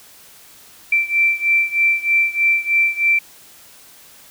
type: beating tone pair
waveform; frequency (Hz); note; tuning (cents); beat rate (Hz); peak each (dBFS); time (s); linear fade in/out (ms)
sine; 2342 / 2345.2; D7 / D7; -5 / -3; 3.2; -16 / -18; 0.92-3.19; 5
effects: white hiss -45 dBFS RMS until 4.3 s